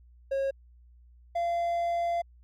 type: tone pair in turn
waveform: triangle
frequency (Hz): 544 / 686.7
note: C#5 / F5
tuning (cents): -33 / -29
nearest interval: major third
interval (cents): 404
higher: second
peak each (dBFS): -24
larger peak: neither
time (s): 0.31-0.51 / 1.35-2.22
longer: second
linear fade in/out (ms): 10
effects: added 60 Hz sine -53 dBFS peak until 2.43 s